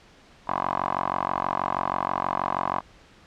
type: tone with band-pass filter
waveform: 10% pulse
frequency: 46.25 Hz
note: F#1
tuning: in tune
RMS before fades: -27 dBFS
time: 0.47-2.81 s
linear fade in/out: 20 ms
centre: 960 Hz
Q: 9.2
effects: pink hiss -53 dBFS RMS until 3.26 s + low-pass 5000 Hz 12 dB/octave